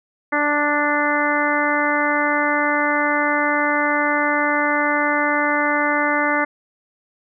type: harmonic tone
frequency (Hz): 293.7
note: D4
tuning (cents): 0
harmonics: 1 / 2 / 3 / 4 / 5 / 6 / 7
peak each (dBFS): -24 / -24 / -24 / -24 / -24 / -24 / -24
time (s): 0.32-6.45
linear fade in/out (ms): 10
effects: none